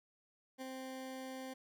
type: tone with ADSR envelope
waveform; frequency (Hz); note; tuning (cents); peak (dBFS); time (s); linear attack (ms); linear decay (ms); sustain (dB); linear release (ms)
20% pulse; 261.6; C4; 0; -37; 0.58-1.54; 35; 17; -2; 11
effects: none